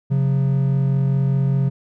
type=tone pair together; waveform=triangle; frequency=135.22 / 180.2 Hz; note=C#3 / F#3; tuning=-43 / -45 cents; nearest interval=perfect fourth; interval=498 cents; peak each=-14 / -22 dBFS; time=0.1-1.7 s; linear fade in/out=20 ms; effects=none